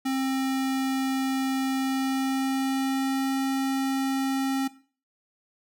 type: tone with pitch glide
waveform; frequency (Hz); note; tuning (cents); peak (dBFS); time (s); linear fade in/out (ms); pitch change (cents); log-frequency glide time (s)
square; 265.7 to 268.5; C4 to C4; +27 to +45; -25; 0.05-4.68; 10; +18; 1.77-3.34
effects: noise-tail reverb RT60 0.4 s tail -17 dB re dry